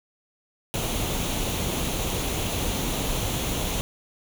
pink noise with comb filter, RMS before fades -27 dBFS, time 0.74-3.81 s, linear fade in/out 0 ms, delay 0.3 ms, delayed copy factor +0.5, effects none

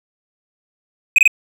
triangle tone bursts, 2514 Hz, D#7, 17 cents sharp, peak -5 dBFS, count 3, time 1.16-1.277 s, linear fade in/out 2 ms, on 23 ms, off 24 ms, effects none

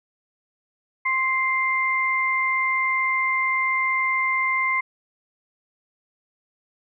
sine tone pair together, 1052.6 / 2093 Hz, C6 / C7, +10 / 0 cents, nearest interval octave, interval 1190 cents, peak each -24 / -21 dBFS, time 1.05-4.81 s, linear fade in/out 10 ms, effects none

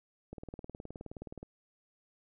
click train, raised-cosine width 2 ms, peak -30 dBFS, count 22, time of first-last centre 0.33-1.429 s, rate 19.1 Hz, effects none

